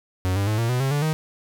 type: tone with pitch steps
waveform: 45% pulse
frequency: 92.5 / 99.71 / 107.49 / 115.87 / 124.91 / 134.65 / 145.15 / 156.47 Hz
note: F#2 / G2 / A2 / A#2 / B2 / C#3 / D3 / D#3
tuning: 0 / +30 / -40 / -10 / +20 / -50 / -20 / +10 cents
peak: -20 dBFS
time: 0.25-1.13 s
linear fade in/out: 0 ms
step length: 110 ms
effects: none